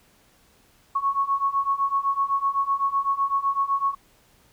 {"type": "beating tone pair", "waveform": "sine", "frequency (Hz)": [1100, 1107.9], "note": ["C#6", "C#6"], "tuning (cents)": [-14, -1], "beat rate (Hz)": 7.9, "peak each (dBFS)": [-25, -23], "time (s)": [0.95, 3.95], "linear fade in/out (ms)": 10, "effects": ["pink hiss -59 dBFS RMS until 4.52 s"]}